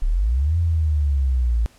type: linear two-way sweep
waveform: sine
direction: up then down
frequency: 30.55 to 85.9 to 54.9 Hz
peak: -16 dBFS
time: 0.02-1.66 s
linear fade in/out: 0 ms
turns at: 0.58 s
effects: pink hiss -53 dBFS RMS until 1.78 s + low-pass 11000 Hz 12 dB/octave